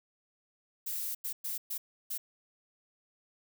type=noise bursts at uneven times; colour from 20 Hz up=violet; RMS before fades=-36 dBFS; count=5; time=0.86-1.15 / 1.24-1.33 / 1.44-1.58 / 1.7-1.78 / 2.1-2.18 s; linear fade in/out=10 ms; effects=none

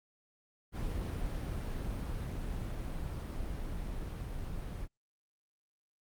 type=noise with level ramp; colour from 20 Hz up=brown; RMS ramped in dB=-35 to -40 dBFS; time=0.72-4.88 s; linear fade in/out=50 ms; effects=Opus 32 kbps

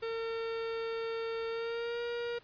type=tone with pitch glide; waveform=45% pulse; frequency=454.9 to 474.5 Hz; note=A#4 to A#4; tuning=-42 to +31 cents; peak=-34 dBFS; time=0.02-2.39 s; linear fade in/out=10 ms; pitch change=+73 cents; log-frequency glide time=1.48-2.01 s; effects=pink hiss -61 dBFS RMS until 2.43 s + resampled to 11025 Hz

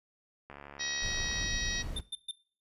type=click train; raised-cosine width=0.5 ms; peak=-31 dBFS; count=68; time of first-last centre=0.5-1.441 s; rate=71.2 Hz
type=harmonic tone; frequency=635 Hz; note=D#5; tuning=35 cents sharp; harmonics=3 / 4 / 5 / 6 / 7 / 8 / 9; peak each=-38 / -45 / -46 / -39 / -43 / -43 / -39 dBFS; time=0.79-1.83 s; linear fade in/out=20 ms
type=noise; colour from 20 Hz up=brown; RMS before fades=-38 dBFS; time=1.02-2.01 s; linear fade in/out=10 ms
type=tone bursts; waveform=square; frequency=3585 Hz; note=A7; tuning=32 cents sharp; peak=-35 dBFS; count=3; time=1.96-2.313 s; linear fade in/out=5 ms; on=31 ms; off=130 ms
effects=noise-tail reverb RT60 0.4 s tail -17 dB re dry + resampled to 32000 Hz

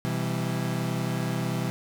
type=chord; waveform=35% pulse; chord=E minor; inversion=second; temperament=equal with one note detuned; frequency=126.65 / 164.81 / 196 Hz; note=B2 / E3 / G3; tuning=+44 / 0 / 0 cents; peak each=-28 / -29 / -31 dBFS; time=0.05-1.7 s; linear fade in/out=0 ms; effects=none

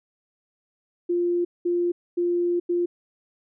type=tone bursts at uneven times; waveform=sine; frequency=349.2 Hz; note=F4; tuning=in tune; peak=-20 dBFS; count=4; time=1.09-1.45 / 1.65-1.92 / 2.17-2.6 / 2.69-2.86 s; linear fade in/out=10 ms; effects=none

